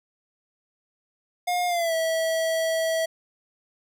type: tone with pitch glide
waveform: square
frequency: 713 to 650.1 Hz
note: F5 to E5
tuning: +36 to -24 cents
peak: -23 dBFS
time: 1.47-3.06 s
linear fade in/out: 10 ms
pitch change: -160 cents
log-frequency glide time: 1.67-1.94 s
effects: none